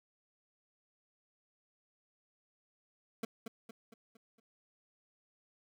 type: tone with echo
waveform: 25% pulse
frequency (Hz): 225.7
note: A3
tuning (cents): +44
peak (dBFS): -31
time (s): 3.23-3.25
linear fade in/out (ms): 5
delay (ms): 230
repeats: 5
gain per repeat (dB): -6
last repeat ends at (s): 4.4
effects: none